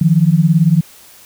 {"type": "beating tone pair", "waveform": "sine", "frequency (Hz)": [155.2, 173.2], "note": ["D#3", "F3"], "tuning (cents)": [-4, -14], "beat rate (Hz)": 18, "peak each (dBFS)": -11, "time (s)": [0.01, 0.81], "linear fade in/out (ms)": 5, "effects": ["white hiss -42 dBFS RMS until 1.25 s"]}